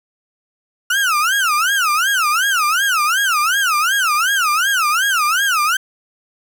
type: tone with vibrato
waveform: 35% pulse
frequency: 1396.9 Hz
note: F6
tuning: in tune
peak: -12 dBFS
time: 0.9-5.77 s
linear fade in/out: 5 ms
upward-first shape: sine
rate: 2.7 Hz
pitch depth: 280 cents each way
effects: none